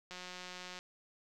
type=click train; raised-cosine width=0.2 ms; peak=-29 dBFS; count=124; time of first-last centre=0.11-0.79 s; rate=181 Hz; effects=none